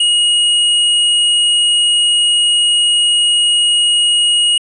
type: tone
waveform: square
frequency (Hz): 2884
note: F#7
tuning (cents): -45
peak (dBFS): -10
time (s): 0-4.58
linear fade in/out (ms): 5
effects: resampled to 24000 Hz